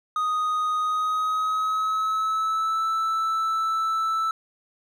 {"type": "tone with pitch glide", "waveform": "triangle", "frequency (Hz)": [1245, 1319], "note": ["D#6", "E6"], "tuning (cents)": [1, 1], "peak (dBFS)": -20, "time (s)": [0.16, 4.31], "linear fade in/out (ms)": 2, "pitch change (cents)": 100, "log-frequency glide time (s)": [0.79, 2.86], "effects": []}